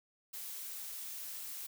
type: noise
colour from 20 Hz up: blue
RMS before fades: -44 dBFS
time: 0.33-1.67 s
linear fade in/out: 10 ms
effects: none